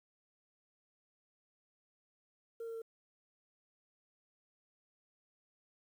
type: tone with pitch steps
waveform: sine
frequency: 459.9 / 456.5 / 453 Hz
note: A#4 / A#4 / A#4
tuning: -23 / -36 / -50 cents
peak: -38 dBFS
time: 2.6-2.819 s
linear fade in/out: 5 ms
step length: 73 ms
effects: tanh soft clip ceiling -39 dBFS + 11-bit